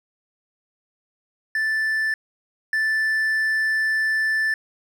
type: tone pair in turn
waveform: triangle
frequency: 1760 / 1760 Hz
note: A6 / A6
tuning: 0 / 0 cents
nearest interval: unison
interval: 0 cents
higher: neither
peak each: -18 / -17 dBFS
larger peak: second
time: 1.55-2.14 / 2.73-4.54 s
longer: second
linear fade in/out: 2 ms
effects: none